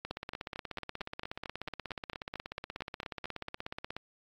two click trains, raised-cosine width 0.3 ms, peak -22 / -22 dBFS, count 15 / 66, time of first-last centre 0.11-3.256 / 0.05-3.966 s, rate 4.45 / 16.6 Hz, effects AAC 64 kbps

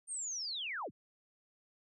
sine linear sweep, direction down, 8980 to 47 Hz, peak -37 dBFS, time 0.07-0.91 s, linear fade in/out 50 ms, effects none

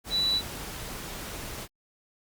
sine tone in noise, 3951 Hz, B7, in tune, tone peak -23 dBFS, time 0.1-0.42 s, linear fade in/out 50 ms, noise pink, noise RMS -38 dBFS, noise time 0.04-1.68 s, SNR +12 dB, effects Opus 48 kbps

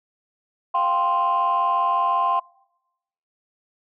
sine chord, F suspended second, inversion none, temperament equal, 698.5 / 784 / 1046.5 Hz, F5 / G5 / C6, 0 / 0 / 0 cents, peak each -24 / -24 / -18 dBFS, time 0.74-2.4 s, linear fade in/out 10 ms, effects noise-tail reverb RT60 0.9 s tail -26 dB re dry + tanh soft clip ceiling -13 dBFS

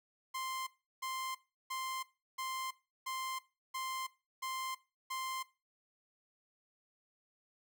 sawtooth tone bursts, 1046.5 Hz, C6, in tune, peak -34 dBFS, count 8, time 0.34-5.43 s, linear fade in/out 10 ms, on 330 ms, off 350 ms, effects noise-tail reverb RT60 0.3 s tail -19 dB re dry

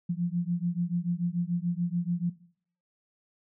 sine beating tone pair, 170.8 / 177.7 Hz, F3 / F3, -38 / +30 cents, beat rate 6.9 Hz, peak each -30 / -29 dBFS, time 0.09-2.3 s, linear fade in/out 10 ms, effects noise-tail reverb RT60 0.6 s tail -19 dB re dry

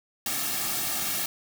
white noise with comb filter, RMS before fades -29 dBFS, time 0.26-1.26 s, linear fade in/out 2 ms, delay 2 ms, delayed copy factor -0.7, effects none

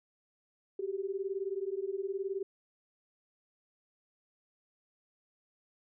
sine beating tone pair, 380.2 / 399.2 Hz, F#4 / G4, +47 / +32 cents, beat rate 19 Hz, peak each -36 / -36 dBFS, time 0.79-2.43 s, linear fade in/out 5 ms, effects none

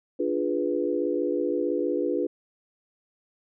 sine chord, D diminished seventh, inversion none, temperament equal, 293.7 / 349.2 / 415.3 / 493.9 Hz, D4 / F4 / Ab4 / Cb5, 0 / 0 / 0 / 0 cents, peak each -29 / -28 / -30 / -29 dBFS, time 0.19-2.27 s, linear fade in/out 10 ms, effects none

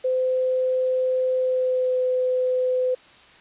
sine tone with pitch glide, 513 to 507.7 Hz, C5 to B4, -34 to +48 cents, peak -19 dBFS, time 0.04-2.95 s, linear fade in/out 10 ms, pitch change -18 cents, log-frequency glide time 1.37-1.98 s, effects white hiss -50 dBFS RMS until 3.4 s + resampled to 8000 Hz

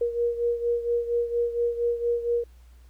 sine beating tone pair, 472.9 / 477.2 Hz, A#4 / A#4, +25 / +41 cents, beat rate 4.3 Hz, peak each -24 / -29 dBFS, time 0.01-2.44 s, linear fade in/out 5 ms, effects added 60 Hz sine -48 dBFS peak until 2.89 s + pink hiss -64 dBFS RMS until 2.89 s

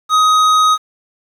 square tone, 1257 Hz, D#6, 17 cents sharp, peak -9 dBFS, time 0.09-0.78 s, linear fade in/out 50 ms, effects low-pass 6000 Hz 12 dB/octave + 7-bit

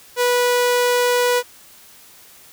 sawtooth tone, 490 Hz, B4, 14 cents flat, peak -11 dBFS, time 0.16-1.43 s, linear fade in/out 50 ms, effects white hiss -46 dBFS RMS until 2.52 s

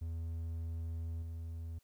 triangle tone with level steps, 82.41 Hz, E2, in tune, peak -35 / -38 dBFS, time 0.01-1.79 s, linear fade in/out 10 ms, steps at 1.22 s, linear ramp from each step 2 ms, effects white hiss -75 dBFS RMS until 1.83 s

